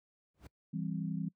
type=noise with exponential growth; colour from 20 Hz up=brown; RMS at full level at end=-40 dBFS; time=0.34-0.47 s; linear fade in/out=5 ms; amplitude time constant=28 ms
type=chord; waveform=sine; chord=C major; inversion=first; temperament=equal; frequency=164.81 / 196 / 261.6 Hz; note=E3 / G3 / C4; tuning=0 / 0 / 0 cents; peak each=-36 / -38 / -42 dBFS; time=0.73-1.29 s; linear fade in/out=10 ms
effects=noise-tail reverb RT60 0.1 s tail -23 dB re dry + high-pass 80 Hz 12 dB/octave